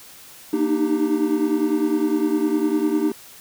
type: chord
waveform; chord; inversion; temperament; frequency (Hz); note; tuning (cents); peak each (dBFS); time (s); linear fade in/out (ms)
triangle; Eb major seventh; second; equal with one note detuned; 233.1 / 301.2 / 311.1 / 392; Bb3 / D4 / Eb4 / G4; 0 / +44 / 0 / 0; -25 / -20 / -20 / -23; 0.53-3.12; 5
effects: white hiss -44 dBFS RMS until 3.4 s